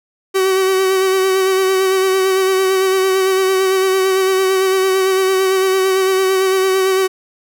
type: tone with vibrato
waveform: 45% pulse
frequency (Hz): 380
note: F#4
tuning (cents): +46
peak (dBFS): -12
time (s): 0.34-7.08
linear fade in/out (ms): 20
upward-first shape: sine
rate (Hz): 8.9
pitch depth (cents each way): 26
effects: none